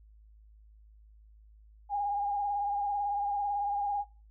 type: tone with vibrato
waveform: sine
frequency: 813 Hz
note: G#5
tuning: 37 cents flat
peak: -28 dBFS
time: 1.89-4.05 s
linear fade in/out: 50 ms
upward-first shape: sine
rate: 18 Hz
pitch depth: 34 cents each way
effects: noise-tail reverb RT60 0.3 s tail -19 dB re dry + added 53 Hz sine -54 dBFS peak until 4.3 s